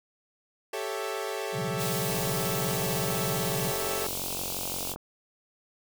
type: chord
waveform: sawtooth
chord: A dominant seventh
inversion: third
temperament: equal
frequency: 392 / 440 / 554.4 / 659.3 Hz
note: G4 / A4 / C#5 / E5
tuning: 0 / 0 / 0 / 0 cents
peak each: -32 / -31 / -34 / -35 dBFS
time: 0.73-4.07 s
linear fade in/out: 5 ms
type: tone with vibrato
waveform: sine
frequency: 154.4 Hz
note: D#3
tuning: 13 cents flat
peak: -31 dBFS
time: 1.52-3.74 s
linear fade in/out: 50 ms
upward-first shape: square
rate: 16 Hz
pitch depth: 280 cents each way
type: band-stop noise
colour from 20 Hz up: white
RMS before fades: -34 dBFS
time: 1.77-4.96 s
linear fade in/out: 50 ms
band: 900 to 2400 Hz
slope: 48 dB/octave
type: click train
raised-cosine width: 1 ms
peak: -23 dBFS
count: 132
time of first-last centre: 2.1-4.96 s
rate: 45.8 Hz
effects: none